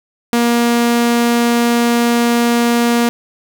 sawtooth tone, 236.7 Hz, A#3, 27 cents sharp, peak -7 dBFS, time 0.33-3.09 s, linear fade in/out 0 ms, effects none

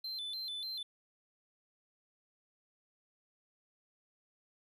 triangle tone with vibrato, 3800 Hz, A#7, 33 cents sharp, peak -37 dBFS, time 0.04-0.83 s, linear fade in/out 5 ms, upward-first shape square, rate 3.4 Hz, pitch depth 140 cents each way, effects none

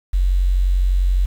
sine tone with quantisation, 45.8 Hz, F#1, 17 cents flat, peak -13 dBFS, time 0.13-1.26 s, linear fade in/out 10 ms, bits 7, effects none

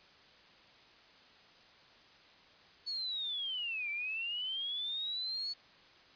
sine linear two-way sweep, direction down then up, 4435 to 2312 to 4435 Hz, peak -35 dBFS, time 2.86-5.54 s, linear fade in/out 20 ms, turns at 3.9 s, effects white hiss -60 dBFS RMS until 6.15 s + resampled to 11025 Hz

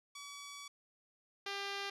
5% pulse tone pair in turn, 1139 / 398.2 Hz, C#6 / G4, +47 / +27 cents, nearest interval octave + tritone, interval 1820 cents, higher first, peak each -32 / -27 dBFS, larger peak second, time 0.15-0.68 / 1.46-1.9 s, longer first, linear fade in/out 5 ms, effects low-pass 6000 Hz 12 dB/octave

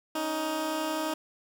15% pulse tone pair together, 281.6 / 313.2 Hz, C#4 / D#4, +27 / +11 cents, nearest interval major second, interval 184 cents, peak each -32 / -23 dBFS, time 0.15-1.14 s, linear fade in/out 5 ms, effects none

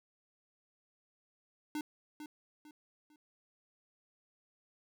square tone with echo, 300.1 Hz, D4, 38 cents sharp, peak -36 dBFS, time 1.75-1.81 s, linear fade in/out 2 ms, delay 450 ms, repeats 3, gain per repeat -9 dB, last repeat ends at 3.16 s, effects none

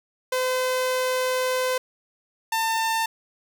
sawtooth tone pair in turn, 511 / 898 Hz, C5 / A5, -41 / +35 cents, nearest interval minor seventh, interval 976 cents, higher second, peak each -18 dBFS, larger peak neither, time 0.32-1.78 / 2.52-3.06 s, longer first, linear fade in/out 5 ms, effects none

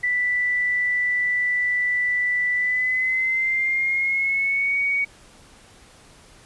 sine tone with pitch glide, 1975.5 to 2243 Hz, B6 to C#7, 0 to +20 cents, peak -19 dBFS, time 0.03-5.05 s, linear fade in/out 10 ms, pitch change +220 cents, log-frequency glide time 2.54-4.77 s, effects pink hiss -50 dBFS RMS until 6.45 s + resampled to 24000 Hz

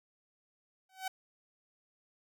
sawtooth tone with exponential growth, 758 Hz, F#5, 42 cents sharp, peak -28 dBFS, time 0.89-1.08 s, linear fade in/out 5 ms, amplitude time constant 40 ms, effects none

